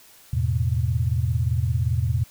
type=tone cluster; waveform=sine; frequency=83.2 / 108.5 / 126 Hz; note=E2 / A2 / B2; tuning=+17 / -24 / +35 cents; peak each=-24 dBFS; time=0.33-2.24 s; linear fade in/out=5 ms; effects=white hiss -51 dBFS RMS until 2.3 s